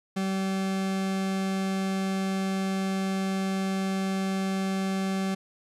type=tone; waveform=40% pulse; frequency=192 Hz; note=G3; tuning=36 cents flat; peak=-25 dBFS; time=0.16-5.35 s; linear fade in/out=10 ms; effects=low-pass 10000 Hz 12 dB/octave + 11-bit